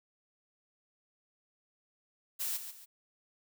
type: noise with echo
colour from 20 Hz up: blue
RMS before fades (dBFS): -35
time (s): 2.39-2.58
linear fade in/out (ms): 20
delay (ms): 140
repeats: 2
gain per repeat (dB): -9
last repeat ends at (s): 2.86
effects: none